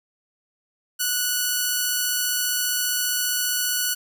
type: tone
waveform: 5% pulse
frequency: 1475 Hz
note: F#6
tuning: 6 cents flat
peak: -10 dBFS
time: 0.99-3.95 s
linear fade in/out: 20 ms
effects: none